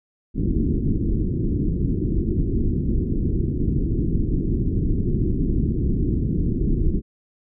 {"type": "low-pass noise", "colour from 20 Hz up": "pink", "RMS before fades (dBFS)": -21, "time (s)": [0.34, 7.02], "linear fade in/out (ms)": 50, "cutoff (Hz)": 370, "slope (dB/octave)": 48, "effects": []}